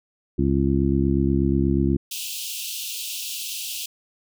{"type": "harmonic tone", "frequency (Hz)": 68.3, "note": "C#2", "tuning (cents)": -25, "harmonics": [1, 2, 3, 4, 5], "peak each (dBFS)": [-24, -24, -24, -24, -24], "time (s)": [0.38, 1.97], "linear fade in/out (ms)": 10}
{"type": "high-pass noise", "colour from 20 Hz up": "pink", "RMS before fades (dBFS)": -31, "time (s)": [2.11, 3.86], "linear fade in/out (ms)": 5, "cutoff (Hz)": 2600, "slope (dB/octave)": 96}
{"effects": []}